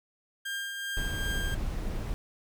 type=tone with tremolo; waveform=30% pulse; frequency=1600 Hz; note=G6; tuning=35 cents sharp; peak=-29 dBFS; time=0.45-1.55 s; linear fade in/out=10 ms; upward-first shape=triangle; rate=2.6 Hz; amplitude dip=40%
type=noise; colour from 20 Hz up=brown; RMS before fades=-32 dBFS; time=0.97-2.14 s; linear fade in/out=0 ms
effects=none